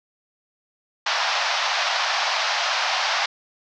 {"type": "band-pass noise", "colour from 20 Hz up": "pink", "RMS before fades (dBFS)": -23, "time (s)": [1.06, 3.26], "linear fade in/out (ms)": 5, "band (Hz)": [660, 5700], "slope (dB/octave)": 48, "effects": []}